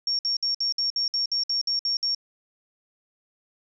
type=tone bursts; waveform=sine; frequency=5520 Hz; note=F8; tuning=21 cents flat; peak=-22 dBFS; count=12; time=0.07-2.148 s; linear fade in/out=2 ms; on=120 ms; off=58 ms; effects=none